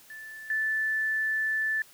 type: tone with level steps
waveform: sine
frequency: 1754 Hz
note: A6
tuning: 6 cents flat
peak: -40 / -25 dBFS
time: 0.1-1.82 s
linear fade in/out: 2 ms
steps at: 0.5 s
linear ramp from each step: 2 ms
effects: white hiss -55 dBFS RMS until 1.93 s